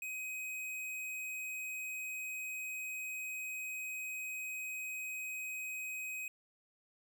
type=tone; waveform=square; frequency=2520 Hz; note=D#7; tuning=21 cents sharp; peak=-40 dBFS; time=0.02-6.28 s; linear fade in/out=2 ms; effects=none